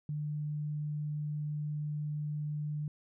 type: tone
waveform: sine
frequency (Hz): 149.5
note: D3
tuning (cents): +31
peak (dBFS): -33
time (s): 0.09-2.88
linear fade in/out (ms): 2
effects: none